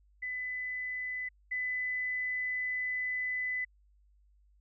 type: tone pair in turn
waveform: sine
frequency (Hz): 2004 / 2004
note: B6 / B6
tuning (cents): +25 / +25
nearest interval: unison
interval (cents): 0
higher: neither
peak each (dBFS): -34 / -31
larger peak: second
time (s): 0.22-1.29 / 1.51-3.65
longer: second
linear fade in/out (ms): 10
effects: added 50 Hz sine -62 dBFS peak until 4.6 s